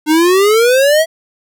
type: exponential sweep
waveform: square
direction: up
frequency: 300 to 659.3 Hz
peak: -8 dBFS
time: 0.06-1.06 s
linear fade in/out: 50 ms
effects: none